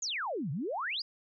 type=exponential two-way sweep; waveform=sine; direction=down then up; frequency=7100 to 125.8 to 5120 Hz; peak=-32 dBFS; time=0.02-1.02 s; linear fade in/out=5 ms; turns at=0.51 s; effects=none